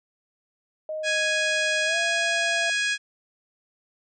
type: tone with pitch glide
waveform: sine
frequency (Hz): 622.3 to 674.7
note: D#5 to E5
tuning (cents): 0 to +40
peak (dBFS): -28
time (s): 0.89-2.7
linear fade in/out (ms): 2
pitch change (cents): +140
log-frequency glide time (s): 1.85-1.97
type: harmonic tone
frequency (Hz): 830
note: G#5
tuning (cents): -1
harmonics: 2 / 3 / 4 / 5 / 6 / 7 / 8 / 9 / 10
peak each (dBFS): -25 / -28 / -31 / -37 / -35 / -39 / -39 / -40 / -40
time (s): 1.03-2.98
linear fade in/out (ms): 50
effects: none